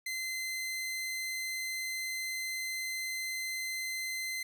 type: tone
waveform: sawtooth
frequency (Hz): 2064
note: C7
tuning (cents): -24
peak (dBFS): -31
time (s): 0.06-4.43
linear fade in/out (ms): 5
effects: none